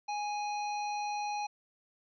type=harmonic tone; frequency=830 Hz; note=G#5; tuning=1 cent flat; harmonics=1 / 3 / 5 / 7; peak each=-33 / -43 / -47 / -50 dBFS; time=0.08-1.47 s; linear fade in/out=10 ms; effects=none